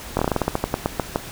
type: slowing click train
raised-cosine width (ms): 1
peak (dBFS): -5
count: 15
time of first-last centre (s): 0.17-1.159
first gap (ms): 21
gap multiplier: 1.17
effects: pink hiss -36 dBFS RMS until 1.31 s